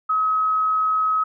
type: tone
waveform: sine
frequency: 1276 Hz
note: D#6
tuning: 43 cents sharp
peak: -17 dBFS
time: 0.09-1.24 s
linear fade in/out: 10 ms
effects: none